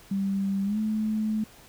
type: tone with pitch glide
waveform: sine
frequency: 196 to 216.2 Hz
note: G3 to A3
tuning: 0 to -30 cents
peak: -24 dBFS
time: 0.11-1.44 s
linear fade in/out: 5 ms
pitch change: +170 cents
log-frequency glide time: 0.64-0.78 s
effects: pink hiss -52 dBFS RMS until 1.68 s